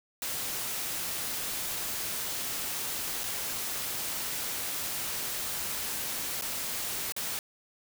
white noise with dropouts, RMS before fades -34 dBFS, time 0.22-7.39 s, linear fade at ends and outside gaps 1 ms, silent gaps 3.235-3.239 / 6.412-6.421 / 7.122-7.164 s, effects none

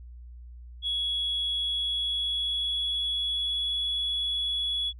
sine tone with pitch glide, 3355 to 3382 Hz, G#7 to G#7, +17 to +31 cents, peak -25 dBFS, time 0.82-4.93 s, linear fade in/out 50 ms, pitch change +14 cents, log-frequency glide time 1.56-3.78 s, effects tanh soft clip ceiling -22 dBFS + added 60 Hz sine -42 dBFS peak until 4.99 s

